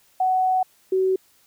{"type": "tone pair in turn", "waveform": "sine", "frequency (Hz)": [746, 377.2], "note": ["F#5", "F#4"], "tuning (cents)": [14, 33], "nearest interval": "octave", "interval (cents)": 1181, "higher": "first", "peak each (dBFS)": -17, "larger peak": "neither", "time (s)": [[0.2, 0.63], [0.92, 1.16]], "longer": "first", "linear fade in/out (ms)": 5, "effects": ["white hiss -59 dBFS RMS until 1.46 s"]}